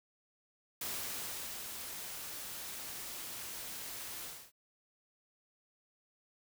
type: noise with ADSR envelope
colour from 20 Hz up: white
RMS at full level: -39 dBFS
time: 0.81-4.52 s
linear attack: 5 ms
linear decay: 810 ms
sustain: -5 dB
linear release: 280 ms
effects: none